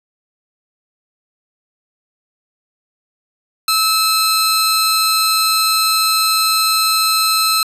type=tone pair together; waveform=sawtooth; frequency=1303 / 4137 Hz; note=E6 / C8; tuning=-20 / -20 cents; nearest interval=octave + minor sixth; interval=2000 cents; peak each=-12 dBFS; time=3.68-7.63 s; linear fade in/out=2 ms; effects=resampled to 32000 Hz + 8-bit